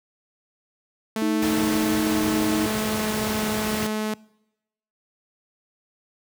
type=tone with pitch glide; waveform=sawtooth; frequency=220 to 215 Hz; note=A3 to A3; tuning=0 to -40 cents; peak=-20 dBFS; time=1.16-4.14 s; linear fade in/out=2 ms; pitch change=-40 cents; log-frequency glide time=1.46-3.18 s
type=tone; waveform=sine; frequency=313.8 Hz; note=D#4; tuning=15 cents sharp; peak=-22 dBFS; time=1.22-2.66 s; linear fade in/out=0 ms
type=noise; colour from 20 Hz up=pink; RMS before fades=-29 dBFS; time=1.42-3.87 s; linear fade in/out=5 ms
effects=noise-tail reverb RT60 0.9 s tail -24 dB re dry + high-pass 80 Hz 12 dB/octave